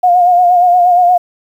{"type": "tone with vibrato", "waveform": "sine", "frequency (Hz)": 713, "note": "F5", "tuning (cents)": 36, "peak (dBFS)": -5, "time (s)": [0.03, 1.18], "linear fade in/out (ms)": 10, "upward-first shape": "sine", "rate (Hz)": 8.5, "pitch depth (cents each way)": 42, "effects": ["7-bit"]}